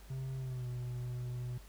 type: tone with pitch glide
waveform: triangle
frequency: 132.2 to 123.35 Hz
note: C3 to B2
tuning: +18 to -2 cents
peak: -35 dBFS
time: 0.1-1.58 s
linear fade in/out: 5 ms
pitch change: -120 cents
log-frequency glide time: 0.37-0.67 s
effects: added 50 Hz sine -52 dBFS peak until 1.68 s + pink hiss -60 dBFS RMS until 1.68 s